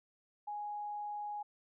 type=tone; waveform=sine; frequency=830.6 Hz; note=G#5; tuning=in tune; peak=-38 dBFS; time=0.47-1.43 s; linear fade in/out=10 ms; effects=none